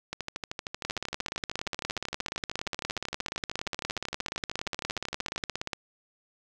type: two click trains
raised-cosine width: 0.2 ms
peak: -14 / -16 dBFS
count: 84 / 70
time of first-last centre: 0.85-5.732 / 0.13-5.438 s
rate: 17 / 13 Hz
effects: none